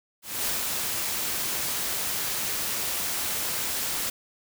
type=noise with ADSR envelope; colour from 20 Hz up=white; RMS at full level=-27 dBFS; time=0.22-4.1 s; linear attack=230 ms; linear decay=140 ms; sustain=-2 dB; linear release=6 ms; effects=none